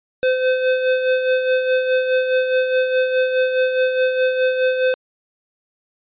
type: tone with tremolo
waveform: square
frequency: 513 Hz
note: C5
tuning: 34 cents flat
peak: -14 dBFS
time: 0.23-4.94 s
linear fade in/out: 0 ms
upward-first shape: sine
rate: 4.8 Hz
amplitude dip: 50%
effects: resampled to 8000 Hz